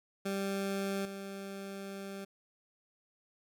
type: tone with level steps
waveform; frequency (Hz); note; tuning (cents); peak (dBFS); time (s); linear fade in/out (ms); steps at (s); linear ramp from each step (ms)
20% pulse; 196.3; G3; +3; -28 / -36; 0.25-2.25; 10; 1.05; 2
effects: none